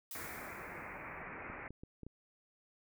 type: noise with exponential decay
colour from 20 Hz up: blue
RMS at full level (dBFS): -44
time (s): 0.11-1.22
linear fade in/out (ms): 2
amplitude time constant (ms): 240
type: low-pass noise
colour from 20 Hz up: white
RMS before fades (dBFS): -47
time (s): 0.15-1.68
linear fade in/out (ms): 2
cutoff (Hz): 2400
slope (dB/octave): 96
type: clicks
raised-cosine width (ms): 3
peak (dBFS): -35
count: 5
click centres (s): 1.5 / 1.706 / 1.835 / 2.033 / 2.066
effects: none